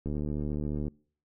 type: click train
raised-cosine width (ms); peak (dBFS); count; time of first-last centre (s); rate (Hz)
3; -21; 62; 0.06-0.881; 74.3
effects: noise-tail reverb RT60 0.5 s tail -26 dB re dry